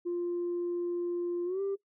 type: tone with pitch glide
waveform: sine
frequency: 349.2 to 394.2 Hz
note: F4 to G4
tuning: 0 to +10 cents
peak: -28 dBFS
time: 0.05-1.76 s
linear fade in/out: 20 ms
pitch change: +210 cents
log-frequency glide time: 1.45-1.61 s
effects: noise-tail reverb RT60 0.1 s tail -18 dB re dry + tanh soft clip ceiling -27 dBFS